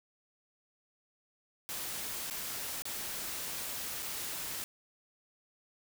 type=noise with dropouts; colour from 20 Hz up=white; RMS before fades=-39 dBFS; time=1.69-4.64 s; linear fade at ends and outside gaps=0 ms; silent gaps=2.3-2.309 / 2.821-2.854 / 4.024-4.028 s; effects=none